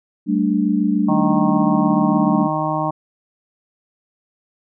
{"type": "chord", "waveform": "sine", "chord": "G suspended second", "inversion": "none", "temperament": "equal with one note detuned", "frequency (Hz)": [193.19, 220, 293.7], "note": ["G3", "A3", "D4"], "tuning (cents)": [-25, 0, 0], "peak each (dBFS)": -19, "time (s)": [0.26, 2.49], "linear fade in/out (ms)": 50}
{"type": "harmonic tone", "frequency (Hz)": 155.1, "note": "D#3", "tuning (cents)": -5, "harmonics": [1, 2, 4, 5, 6, 7], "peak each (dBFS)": [-25, -25, -25, -25, -25, -25], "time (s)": [1.08, 2.91], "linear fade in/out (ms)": 10}
{"effects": []}